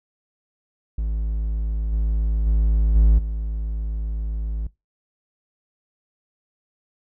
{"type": "tone with level steps", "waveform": "triangle", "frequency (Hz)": 53.8, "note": "A1", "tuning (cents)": -38, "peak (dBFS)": [-19, -16, -13, -9, -21], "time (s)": [0.98, 4.67], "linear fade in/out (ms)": 5, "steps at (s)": [1.92, 2.46, 2.95, 3.18], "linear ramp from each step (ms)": 10, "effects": ["noise-tail reverb RT60 0.2 s tail -20 dB re dry"]}